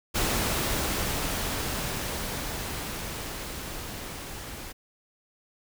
pink noise with level ramp, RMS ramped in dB -26 to -40 dBFS, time 0.14-4.73 s, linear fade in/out 20 ms, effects none

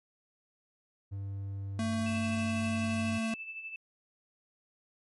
triangle tone with pitch glide, 98.7 to 97.68 Hz, G2 to G2, +12 to -6 cents, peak -33 dBFS, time 1.11-3.19 s, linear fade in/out 20 ms, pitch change -18 cents, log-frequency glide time 1.27-3 s
square tone, 224.1 Hz, A3, 32 cents sharp, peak -31 dBFS, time 1.79-3.34 s, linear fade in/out 2 ms
sine tone with tremolo, 2637 Hz, E7, in tune, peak -37 dBFS, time 2.06-3.76 s, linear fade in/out 2 ms, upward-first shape sine, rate 12 Hz, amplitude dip 55%
effects MP3 48 kbps

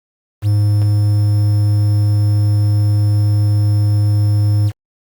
triangle tone with quantisation, 103.83 Hz, G#2, in tune, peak -8 dBFS, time 0.42-4.72 s, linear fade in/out 50 ms, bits 6, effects Opus 48 kbps

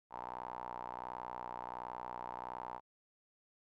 sawtooth tone with band-pass filter, 61.4 Hz, B1, 9 cents flat, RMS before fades -45 dBFS, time 0.1-2.81 s, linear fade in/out 50 ms, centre 910 Hz, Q 6.6, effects none

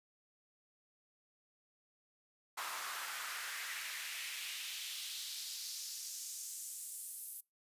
pink noise with high-pass filter sweep, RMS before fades -44 dBFS, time 2.57-7.41 s, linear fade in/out 10 ms, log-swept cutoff 1000 to 11000 Hz, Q 1.9, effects noise-tail reverb RT60 0.2 s tail -24 dB re dry + resampled to 32000 Hz

